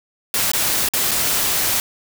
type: noise with dropouts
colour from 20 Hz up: white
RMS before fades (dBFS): -19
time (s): 0.34-1.8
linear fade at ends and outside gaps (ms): 1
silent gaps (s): 0.517-0.534 / 0.887-0.936 / 1.111-1.115
effects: none